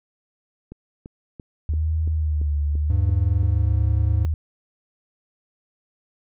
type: click train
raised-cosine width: 3 ms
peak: -24 dBFS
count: 9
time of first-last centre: 0.72-3.432 s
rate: 2.95 Hz
type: tone with vibrato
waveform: sine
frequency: 76.1 Hz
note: D#2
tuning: 38 cents flat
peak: -19 dBFS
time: 1.69-4.34 s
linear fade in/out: 0 ms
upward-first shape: sine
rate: 0.81 Hz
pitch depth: 73 cents each way
type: tone with pitch glide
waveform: triangle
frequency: 99.8 to 103.92 Hz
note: G2 to G#2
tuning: +32 to +2 cents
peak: -18 dBFS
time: 2.9-4.25 s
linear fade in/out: 0 ms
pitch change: +70 cents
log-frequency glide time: 3.14-3.87 s
effects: none